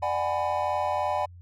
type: chord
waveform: triangle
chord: G# half-diminished seventh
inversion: second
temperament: just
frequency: 598 / 747.5 / 830.6 / 996.7 Hz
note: D5 / F#5 / G#5 / B5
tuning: +31 / +17 / 0 / +16 cents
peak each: -28 / -28 / -28 / -29 dBFS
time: 0.02-1.26 s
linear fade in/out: 10 ms
effects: added 88 Hz sine -44 dBFS peak until 1.41 s

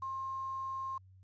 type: tone with quantisation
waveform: sine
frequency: 1065 Hz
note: C6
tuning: 30 cents sharp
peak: -36 dBFS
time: 0.02-0.98 s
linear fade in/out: 5 ms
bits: 10
effects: added 94 Hz sine -56 dBFS peak until 1.23 s + resampled to 16000 Hz

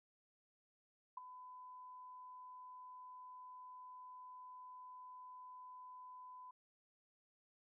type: tone with ADSR envelope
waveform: sine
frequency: 1005 Hz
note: B5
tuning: 30 cents sharp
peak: -40 dBFS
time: 1.17-6.51 s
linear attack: 6 ms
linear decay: 10 ms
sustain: -12 dB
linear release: 5 ms
effects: none

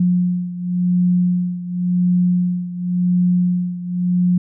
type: beating tone pair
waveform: sine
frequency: 178.5 / 179.42 Hz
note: F3 / F3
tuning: +38 / +47 cents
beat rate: 0.92 Hz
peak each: -16 / -20 dBFS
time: 0-4.38 s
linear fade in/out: 5 ms
effects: none

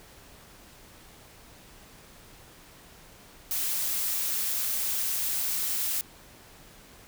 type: noise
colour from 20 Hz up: blue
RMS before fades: -29 dBFS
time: 3.51-6.01 s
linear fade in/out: 0 ms
effects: pink hiss -52 dBFS RMS until 7.07 s

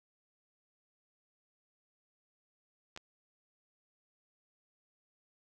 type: clicks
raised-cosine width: 0.2 ms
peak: -28 dBFS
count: 2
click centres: 2.963 / 2.975 s
effects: none

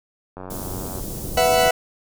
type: click train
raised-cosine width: 1 ms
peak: -21 dBFS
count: 59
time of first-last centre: 0.37-0.996 s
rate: 92.7 Hz
type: band-stop noise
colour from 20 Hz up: pink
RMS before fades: -30 dBFS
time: 0.5-1.69 s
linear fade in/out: 5 ms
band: 480 to 8200 Hz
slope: 12 dB/octave
type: chord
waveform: 40% pulse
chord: B suspended fourth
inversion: none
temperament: equal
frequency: 493.9 / 659.3 / 740 Hz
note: B4 / E5 / F#5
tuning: 0 / 0 / 0 cents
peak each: -19 / -18 / -18 dBFS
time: 1.37-1.71 s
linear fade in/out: 5 ms
effects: none

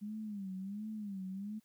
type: tone with vibrato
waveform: sine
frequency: 202 Hz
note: G#3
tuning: 48 cents flat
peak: -39 dBFS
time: 0.01-1.6 s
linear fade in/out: 20 ms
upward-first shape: sine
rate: 1.4 Hz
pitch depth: 130 cents each way
effects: white hiss -75 dBFS RMS until 1.64 s

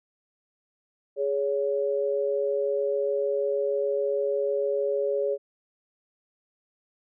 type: tone pair together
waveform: sine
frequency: 415.3 / 561.8 Hz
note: G#4 / C#5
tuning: 0 / +23 cents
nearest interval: perfect fourth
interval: 523 cents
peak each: -26 dBFS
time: 1.16-5.38 s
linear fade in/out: 50 ms
effects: none

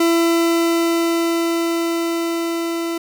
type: tone with level ramp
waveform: 40% pulse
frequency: 335.1 Hz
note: E4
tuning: 29 cents sharp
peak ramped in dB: -12 to -20 dBFS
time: 0-2.98 s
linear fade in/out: 5 ms
effects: none

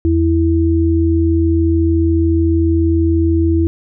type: tone pair together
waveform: sine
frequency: 83.02 / 329.6 Hz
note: E2 / E4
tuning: +13 / 0 cents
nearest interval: 2 octaves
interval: 2387 cents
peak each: -13 dBFS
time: 0.05-3.67 s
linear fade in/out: 0 ms
effects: none

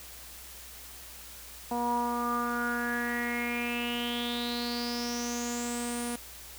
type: tone with low-pass filter sweep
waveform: sawtooth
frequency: 239.5 Hz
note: A#3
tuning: 47 cents sharp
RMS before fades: -32 dBFS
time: 1.71-6.16 s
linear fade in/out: 5 ms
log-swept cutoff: 850 to 10000 Hz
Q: 8.7
effects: added 60 Hz sine -53 dBFS peak until 6.58 s + white hiss -47 dBFS RMS until 6.58 s

